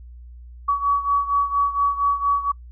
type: beating tone pair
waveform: sine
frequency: 1132 / 1136.3 Hz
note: C#6 / C#6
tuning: +36 / +43 cents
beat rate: 4.3 Hz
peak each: -19 / -23 dBFS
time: 0.68-2.52 s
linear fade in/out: 10 ms
effects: noise-tail reverb RT60 0.1 s tail -25 dB re dry + added 60 Hz sine -38 dBFS peak until 2.71 s